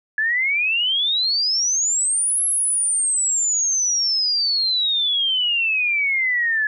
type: exponential two-way sweep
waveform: sine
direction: up then down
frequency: 1700 to 11175 to 1700 Hz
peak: -17 dBFS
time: 0.18-6.67 s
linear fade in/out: 2 ms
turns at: 2.44 s
effects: none